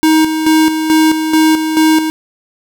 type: tone with tremolo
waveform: square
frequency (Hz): 315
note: D#4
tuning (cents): +21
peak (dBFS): -7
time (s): 0.03-2.1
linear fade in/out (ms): 0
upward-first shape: square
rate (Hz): 2.3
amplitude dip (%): 55
effects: none